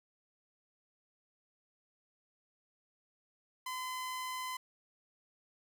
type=tone; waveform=sawtooth; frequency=1021 Hz; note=C6; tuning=43 cents flat; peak=-34 dBFS; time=3.66-4.57 s; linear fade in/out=5 ms; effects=none